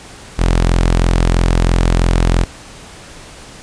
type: tone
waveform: sawtooth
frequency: 43.04 Hz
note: F1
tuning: 25 cents flat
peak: -6 dBFS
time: 0.38-2.45 s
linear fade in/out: 20 ms
effects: pink hiss -36 dBFS RMS until 3.62 s + resampled to 22050 Hz